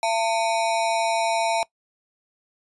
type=ring-modulated tone; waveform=square; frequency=789 Hz; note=G5; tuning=11 cents sharp; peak=-18 dBFS; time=0.03-1.63 s; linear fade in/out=0 ms; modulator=111 Hz; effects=noise-tail reverb RT60 0.1 s tail -21 dB re dry + resampled to 24000 Hz